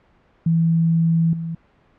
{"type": "tone with level steps", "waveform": "sine", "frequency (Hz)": 165, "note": "E3", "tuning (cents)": 2, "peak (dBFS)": [-14, -24], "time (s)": [0.46, 1.55], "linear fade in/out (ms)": 5, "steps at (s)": 1.33, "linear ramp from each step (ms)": 2, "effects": ["pink hiss -57 dBFS RMS until 1.98 s", "low-pass 2000 Hz 12 dB/octave"]}